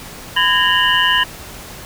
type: tone cluster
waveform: sine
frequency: 1007 / 1654 / 1836 / 2848 / 3027 Hz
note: B5 / G#6 / A#6 / F7 / F#7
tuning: +33 / -8 / -27 / +33 / +39 cents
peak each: -18 dBFS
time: 0.36-1.24 s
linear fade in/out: 10 ms
effects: pink hiss -34 dBFS RMS until 1.85 s